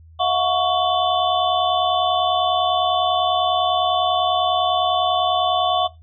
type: tone cluster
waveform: sine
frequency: 653 / 723 / 1119 / 3035 / 3503 Hz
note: E5 / F#5 / C#6 / F#7 / A7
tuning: -17 / -40 / +16 / +43 / -8 cents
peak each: -24 / -19 / -22 / -28 / -25 dBFS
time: 0.19-5.88 s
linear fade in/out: 20 ms
effects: noise-tail reverb RT60 0.2 s tail -18 dB re dry + added 81 Hz sine -43 dBFS peak until 6.02 s